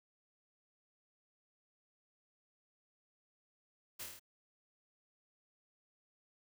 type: noise with echo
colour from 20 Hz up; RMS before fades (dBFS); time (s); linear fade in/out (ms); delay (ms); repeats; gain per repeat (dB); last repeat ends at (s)
white; -45; 3.99-4.04; 10; 26; 6; -2; 4.196
effects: none